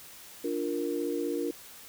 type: chord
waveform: sine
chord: Bb major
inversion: first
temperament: equal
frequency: 293.7 / 349.2 / 466.2 Hz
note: D4 / F4 / Bb4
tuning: 0 / 0 / 0 cents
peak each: -33 dBFS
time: 0.44-1.51 s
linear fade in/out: 5 ms
effects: white hiss -49 dBFS RMS until 1.88 s